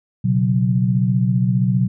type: chord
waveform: sine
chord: B suspended second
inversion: none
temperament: equal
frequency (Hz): 123.47 / 138.59 / 185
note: B2 / C#3 / F#3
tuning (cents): 0 / 0 / 0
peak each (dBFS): -17 / -22 / -18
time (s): 0.24-1.88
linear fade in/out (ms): 10
effects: none